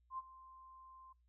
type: tone with ADSR envelope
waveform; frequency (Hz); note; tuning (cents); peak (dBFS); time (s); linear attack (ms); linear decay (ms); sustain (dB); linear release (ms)
sine; 1046.5; C6; 0; -39; 0.1-1.13; 82; 30; -17; 9
effects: noise-tail reverb RT60 0.2 s tail -23 dB re dry + added 60 Hz sine -70 dBFS peak until 1.28 s